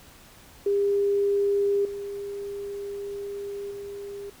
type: tone with level steps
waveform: sine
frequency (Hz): 402.2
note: G4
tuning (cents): +44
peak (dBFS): -20 / -31 / -34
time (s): 0.66-4.3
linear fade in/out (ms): 5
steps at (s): 1.85 / 3.71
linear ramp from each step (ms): 2
effects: pink hiss -51 dBFS RMS until 4.4 s